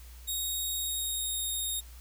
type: tone with pitch glide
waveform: 10% pulse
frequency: 3760 to 3715 Hz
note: A#7 to A#7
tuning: +14 to -7 cents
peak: -24 dBFS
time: 0.27-1.81 s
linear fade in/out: 20 ms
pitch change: -21 cents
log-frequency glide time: 0.79-1.43 s
effects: added 60 Hz sine -46 dBFS peak until 2 s + white hiss -56 dBFS RMS until 2 s